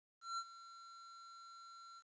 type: tone with ADSR envelope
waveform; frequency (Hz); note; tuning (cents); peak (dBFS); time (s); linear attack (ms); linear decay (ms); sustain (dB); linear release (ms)
square; 1360; F6; -46; -39; 0.21-2.03; 170; 56; -16; 48
effects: resampled to 16000 Hz + 12-bit